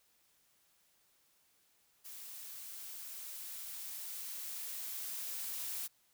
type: noise with level ramp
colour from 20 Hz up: blue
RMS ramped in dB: -49 to -40 dBFS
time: 2.04-5.88 s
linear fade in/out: 20 ms
effects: white hiss -72 dBFS RMS until 6.13 s